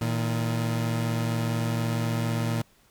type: tone pair together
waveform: 30% pulse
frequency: 115.31 / 159.6 Hz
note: A#2 / D#3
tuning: -18 / +44 cents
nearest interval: tritone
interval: 562 cents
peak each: -23 / -29 dBFS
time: 0.01-2.62 s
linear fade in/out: 5 ms
effects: pink hiss -61 dBFS RMS until 2.9 s